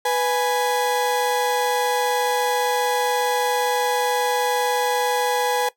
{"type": "tone pair together", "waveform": "35% pulse", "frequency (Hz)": [494.1, 831], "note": ["B4", "G#5"], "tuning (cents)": [1, 1], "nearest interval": "major sixth", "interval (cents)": 900, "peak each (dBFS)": -20, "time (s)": [0.05, 5.69], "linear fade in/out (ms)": 5, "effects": ["noise-tail reverb RT60 0.1 s tail -17 dB re dry"]}